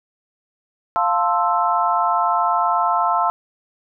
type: chord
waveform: sine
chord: F major seventh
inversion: none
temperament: equal with one note detuned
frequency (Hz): 698.5 / 885.6 / 1046.5 / 1318.5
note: F5 / A5 / C6 / E6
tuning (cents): 0 / +11 / 0 / 0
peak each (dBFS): -21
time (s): 0.96-3.3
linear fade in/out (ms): 0
effects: none